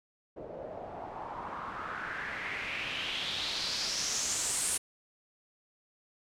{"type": "noise with low-pass filter sweep", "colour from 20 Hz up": "white", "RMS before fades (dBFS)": -36, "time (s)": [0.36, 4.78], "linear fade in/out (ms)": 10, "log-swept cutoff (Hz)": [490, 9500], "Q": 3.7, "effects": []}